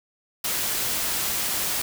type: noise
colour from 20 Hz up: white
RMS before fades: -26 dBFS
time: 0.44-1.82 s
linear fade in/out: 5 ms
effects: none